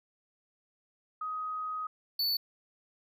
sine / square tone pair in turn, 1256 / 4476 Hz, D#6 / C#8, +16 / +16 cents, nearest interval octave + minor seventh, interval 2200 cents, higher second, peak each -33 / -28 dBFS, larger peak second, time 1.21-1.87 / 2.19-2.37 s, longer first, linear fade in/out 5 ms, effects none

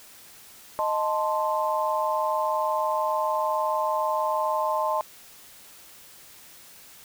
sine chord, A diminished, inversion second, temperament equal, 622.3 / 880 / 1046.5 Hz, Eb5 / A5 / C6, 0 / 0 / 0 cents, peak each -27 dBFS, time 0.79-5.01 s, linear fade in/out 0 ms, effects white hiss -49 dBFS RMS until 7.04 s

